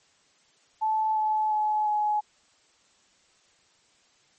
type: tone with pitch steps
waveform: sine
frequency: 871 / 861.5 / 852.1 / 842.8 Hz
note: A5 / A5 / G#5 / G#5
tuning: -18 / -37 / +44 / +25 cents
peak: -22 dBFS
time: 0.81-2.21 s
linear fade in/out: 20 ms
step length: 350 ms
effects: white hiss -63 dBFS RMS until 4.38 s + MP3 32 kbps